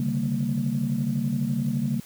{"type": "tone cluster", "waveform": "sine", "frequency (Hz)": [135.4, 147.3, 194.1, 228.6], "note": ["C#3", "D3", "G3", "A#3"], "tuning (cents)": [-40, 6, -17, -34], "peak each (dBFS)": [-28, -29, -29, -26], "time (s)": [0, 2], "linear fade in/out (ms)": 2, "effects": ["tanh soft clip ceiling -15 dBFS", "white hiss -49 dBFS RMS until 2.05 s"]}